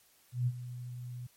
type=tone with ADSR envelope; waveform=sine; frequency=123.47 Hz; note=B2; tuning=in tune; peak=-25 dBFS; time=0.32-1.27 s; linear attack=150 ms; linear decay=47 ms; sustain=-14 dB; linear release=8 ms; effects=white hiss -65 dBFS RMS until 1.36 s + MP3 64 kbps